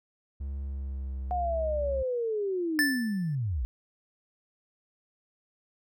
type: tone with pitch glide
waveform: triangle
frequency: 69 to 65.66 Hz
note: C#2 to C2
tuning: -7 to +7 cents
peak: -30 dBFS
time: 0.4-2.03 s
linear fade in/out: 10 ms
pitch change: -86 cents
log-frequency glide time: 0.63-1.24 s
type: linear sweep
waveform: sine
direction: down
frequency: 730 to 51.91 Hz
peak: -27 dBFS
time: 1.31-3.65 s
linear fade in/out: 0 ms
type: tone with exponential decay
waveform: square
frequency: 1760 Hz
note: A6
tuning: in tune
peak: -21 dBFS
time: 2.79-3.35 s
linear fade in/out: 0 ms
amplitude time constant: 120 ms
effects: none